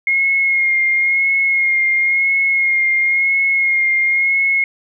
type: tone with vibrato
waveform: sine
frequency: 2148 Hz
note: C7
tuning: 45 cents sharp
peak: -12 dBFS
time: 0.07-4.64 s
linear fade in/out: 2 ms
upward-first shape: sine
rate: 0.97 Hz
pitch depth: 26 cents each way
effects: none